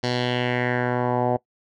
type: tone with low-pass filter sweep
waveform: 10% pulse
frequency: 123.47 Hz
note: B2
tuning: in tune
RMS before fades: -23 dBFS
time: 0.03-1.37 s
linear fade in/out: 10 ms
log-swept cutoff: 4800 to 710 Hz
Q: 2.8
effects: noise-tail reverb RT60 0.1 s tail -20 dB re dry